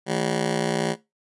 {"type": "ring-modulated tone", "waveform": "15% pulse", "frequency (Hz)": 188.7, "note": "F#3", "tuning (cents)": 34, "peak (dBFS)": -13, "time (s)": [0.06, 0.96], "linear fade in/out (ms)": 50, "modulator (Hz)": 30.5, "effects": ["noise-tail reverb RT60 0.2 s tail -17 dB re dry", "resampled to 24000 Hz"]}